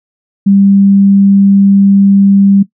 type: tone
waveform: sine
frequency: 197.7 Hz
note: G3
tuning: 15 cents sharp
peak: -3 dBFS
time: 0.46-2.63 s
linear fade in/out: 10 ms
effects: noise-tail reverb RT60 0.1 s tail -17 dB re dry